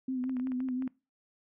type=tone with vibrato; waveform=sine; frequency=256.2 Hz; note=C4; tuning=36 cents flat; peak=-30 dBFS; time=0.08-0.88 s; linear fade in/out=5 ms; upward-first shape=triangle; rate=5.7 Hz; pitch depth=53 cents each way
type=clicks; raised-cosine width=0.5 ms; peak=-34 dBFS; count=10; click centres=0.24 / 0.295 / 0.368 / 0.398 / 0.471 / 0.519 / 0.604 / 0.687 / 0.823 / 0.877 s
effects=noise-tail reverb RT60 0.3 s tail -23 dB re dry